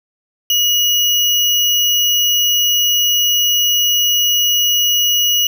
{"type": "tone with sample-and-hold", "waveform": "sine", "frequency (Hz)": 2900, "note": "F#7", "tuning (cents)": -35, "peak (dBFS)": -11, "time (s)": [0.5, 5.47], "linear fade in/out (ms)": 2, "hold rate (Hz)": 8820, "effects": []}